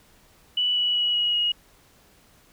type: tone with pitch steps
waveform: sine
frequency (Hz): 2960 / 2941 / 2923 / 2904 / 2886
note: F#7 / F#7 / F#7 / F#7 / F#7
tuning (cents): 0 / -11 / -22 / -33 / -44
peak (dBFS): -20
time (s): 0.57-1.52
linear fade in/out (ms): 5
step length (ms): 190
effects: pink hiss -57 dBFS RMS until 2.52 s